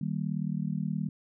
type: chord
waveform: sine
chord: Eb major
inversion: none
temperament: just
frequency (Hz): 155.56 / 194.45 / 233.3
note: Eb3 / G3 / Bb3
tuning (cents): 0 / -14 / +2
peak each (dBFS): -32 / -32 / -37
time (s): 0.01-1.09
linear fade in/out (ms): 5
effects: none